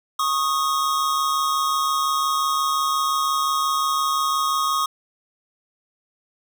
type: tone pair together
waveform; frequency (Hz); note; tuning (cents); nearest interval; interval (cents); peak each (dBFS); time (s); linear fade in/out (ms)
square; 1098.8 / 1244.5; C#6 / D#6; -16 / 0; major second; 216; -23; 0.19-4.86; 5
effects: none